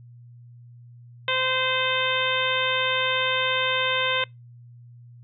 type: harmonic tone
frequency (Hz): 517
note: C5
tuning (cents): -21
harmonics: 1 / 2 / 3 / 4 / 5 / 6 / 7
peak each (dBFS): -29 / -29 / -29 / -29 / -29 / -29 / -29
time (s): 1.28-4.24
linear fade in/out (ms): 2
effects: noise-tail reverb RT60 0.2 s tail -26 dB re dry + added 120 Hz sine -44 dBFS peak until 5.23 s